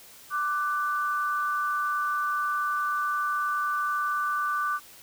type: tone pair together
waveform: sine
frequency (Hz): 1174.7 / 1493.3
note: D6 / F#6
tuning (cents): 0 / +16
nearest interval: major third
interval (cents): 416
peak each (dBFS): -26 / -30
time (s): 0.3-4.8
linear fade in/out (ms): 50
effects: white hiss -50 dBFS RMS until 5.02 s